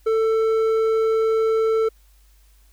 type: tone with hard clipping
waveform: sine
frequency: 444.4 Hz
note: A4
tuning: 17 cents sharp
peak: -18 dBFS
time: 0.06-1.89 s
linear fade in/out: 10 ms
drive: 6 dB
effects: added 50 Hz sine -51 dBFS peak until 2.72 s + white hiss -61 dBFS RMS until 2.72 s